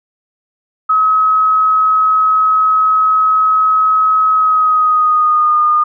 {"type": "tone with pitch glide", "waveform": "sine", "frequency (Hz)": [1278, 1220.3], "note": ["D#6", "D#6"], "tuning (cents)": [46, -34], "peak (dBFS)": -8, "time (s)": [0.89, 5.84], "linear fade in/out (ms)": 10, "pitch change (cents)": -80, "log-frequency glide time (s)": [4.31, 5.58], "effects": []}